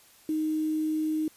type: tone with quantisation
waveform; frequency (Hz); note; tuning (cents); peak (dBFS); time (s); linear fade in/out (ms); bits
sine; 311.1; D#4; 0; -25; 0.29-1.28; 2; 8
effects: white hiss -57 dBFS RMS until 1.36 s + resampled to 32000 Hz